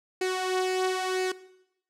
sawtooth tone with flanger, 371.7 Hz, F#4, 8 cents sharp, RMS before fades -27 dBFS, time 0.21-1.32 s, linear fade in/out 5 ms, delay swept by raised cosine 0.43 to 3.13 ms, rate 0.99 Hz, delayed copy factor +0.55, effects noise-tail reverb RT60 0.8 s tail -18 dB re dry + low-pass 9000 Hz 12 dB/octave

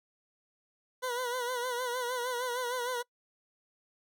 20% pulse tone with vibrato, 493.9 Hz, B4, in tune, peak -27 dBFS, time 1.02-3.03 s, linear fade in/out 20 ms, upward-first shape sine, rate 6.5 Hz, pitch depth 66 cents each way, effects noise-tail reverb RT60 0.1 s tail -24 dB re dry

